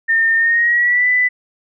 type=tone with pitch glide; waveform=sine; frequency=1816 to 1991.8 Hz; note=A#6 to B6; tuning=-46 to +14 cents; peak=-11 dBFS; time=0.08-1.29 s; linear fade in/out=20 ms; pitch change=+160 cents; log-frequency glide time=0.37-1.08 s; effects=none